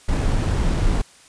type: noise with sample-and-hold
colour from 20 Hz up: brown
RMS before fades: -19 dBFS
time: 0.08-1.02 s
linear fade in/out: 10 ms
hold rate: 8820 Hz
effects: white hiss -49 dBFS RMS until 1.28 s + resampled to 22050 Hz